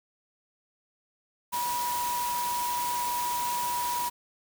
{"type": "tone in noise", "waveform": "sine", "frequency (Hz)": 970, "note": "B5", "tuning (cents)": -31, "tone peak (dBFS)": -28, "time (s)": [1.52, 4.1], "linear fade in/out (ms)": 20, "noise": "white", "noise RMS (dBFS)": -35, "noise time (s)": [1.52, 4.1], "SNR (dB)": 4, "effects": []}